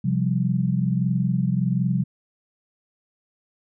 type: chord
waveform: sine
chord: C suspended fourth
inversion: none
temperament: equal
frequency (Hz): 130.81 / 174.61 / 196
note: C3 / F3 / G3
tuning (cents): 0 / 0 / 0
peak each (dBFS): -23 / -23 / -25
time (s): 0.04-2.04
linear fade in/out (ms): 10
effects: none